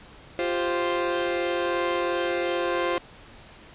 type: chord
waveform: sawtooth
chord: F suspended second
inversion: none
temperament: equal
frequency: 349.2 / 392 / 523.3 Hz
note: F4 / G4 / C5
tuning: 0 / 0 / 0 cents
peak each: -23 / -29 / -23 dBFS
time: 0.39-2.98 s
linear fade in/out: 0 ms
effects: pink hiss -48 dBFS RMS until 3.74 s + resampled to 8000 Hz